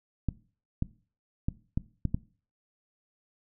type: clicks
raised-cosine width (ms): 5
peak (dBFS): -15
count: 6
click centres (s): 0.287 / 0.824 / 1.485 / 1.775 / 2.053 / 2.145
effects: noise-tail reverb RT60 0.4 s tail -19 dB re dry